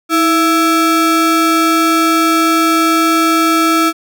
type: ring-modulated tone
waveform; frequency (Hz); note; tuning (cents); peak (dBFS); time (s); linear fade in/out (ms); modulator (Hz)
square; 499.2; B4; +19; -7; 0.09-3.93; 50; 822
effects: none